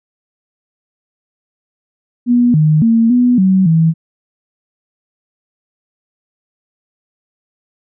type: tone with pitch steps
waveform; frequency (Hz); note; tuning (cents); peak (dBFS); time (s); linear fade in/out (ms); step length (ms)
sine; 242.5 / 154 / 228 / 246.1 / 189.1 / 162.3; B3 / D#3 / A#3 / B3 / F#3 / E3; -31 / -17 / -38 / -6 / +38 / -27; -7; 2.26-3.94; 50; 280
effects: none